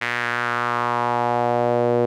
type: tone with band-pass filter sweep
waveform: sawtooth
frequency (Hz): 120.3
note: B2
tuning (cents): -45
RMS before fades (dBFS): -21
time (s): 0.01-2.06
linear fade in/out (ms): 10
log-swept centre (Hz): 2000 to 470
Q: 2.7
effects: none